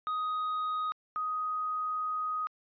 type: tone pair in turn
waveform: triangle / sine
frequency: 1251 / 1251 Hz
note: D#6 / D#6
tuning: +9 / +9 cents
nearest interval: unison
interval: 0 cents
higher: neither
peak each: -28 / -30 dBFS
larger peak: first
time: 0.07-0.92 / 1.16-2.47 s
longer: second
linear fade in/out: 0 ms
effects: resampled to 11025 Hz